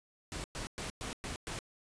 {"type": "noise bursts", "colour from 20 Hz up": "pink", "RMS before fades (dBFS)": -40, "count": 6, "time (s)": [0.32, 1.59], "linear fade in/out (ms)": 0, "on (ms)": 120, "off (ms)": 110, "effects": ["resampled to 22050 Hz"]}